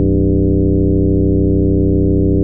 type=tone with frequency modulation; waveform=sine; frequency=110.6 Hz; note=A2; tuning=9 cents sharp; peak=-9 dBFS; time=0-2.43 s; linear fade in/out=0 ms; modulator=94 Hz; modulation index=3.3; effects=none